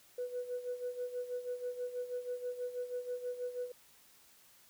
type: tone with tremolo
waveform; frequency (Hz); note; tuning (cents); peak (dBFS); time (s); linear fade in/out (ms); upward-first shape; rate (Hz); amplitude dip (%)
sine; 493.9; B4; 0; -33; 0.18-3.72; 5; sine; 6.2; 75
effects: tanh soft clip ceiling -31 dBFS + white hiss -63 dBFS RMS until 4.69 s